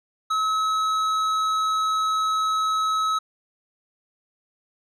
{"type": "tone with tanh clipping", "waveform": "sine", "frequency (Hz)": 1288, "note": "E6", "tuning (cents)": -41, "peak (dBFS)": -22, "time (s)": [0.3, 3.19], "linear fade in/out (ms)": 10, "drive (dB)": 11, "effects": []}